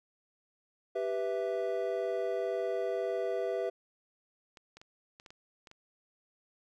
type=chord; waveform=triangle; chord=E minor; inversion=first; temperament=equal; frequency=392 / 493.9 / 659.3 Hz; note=G4 / B4 / E5; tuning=0 / 0 / 0 cents; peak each=-33 dBFS; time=0.95-3.7 s; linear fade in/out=10 ms
type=clicks; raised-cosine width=0.2 ms; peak=-34 dBFS; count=8; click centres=4.572 / 4.77 / 4.815 / 5.199 / 5.262 / 5.305 / 5.672 / 5.714 s
effects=none